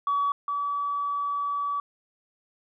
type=tone pair in turn; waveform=sine; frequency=1136 / 1145.2 Hz; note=C#6 / D6; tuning=+42 / -44 cents; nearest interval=unison; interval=14 cents; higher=second; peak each=-21 / -25 dBFS; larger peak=first; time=0.07-0.32 / 0.48-1.8 s; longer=second; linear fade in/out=2 ms; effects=tanh soft clip ceiling -18 dBFS